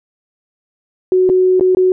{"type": "tone with dropouts", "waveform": "sine", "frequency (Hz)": 370, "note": "F#4", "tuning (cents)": 0, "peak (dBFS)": -8, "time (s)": [1.12, 1.92], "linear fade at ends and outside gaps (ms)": 1, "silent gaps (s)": [[1.292, 1.298], [1.597, 1.609], [1.749, 1.77]], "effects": []}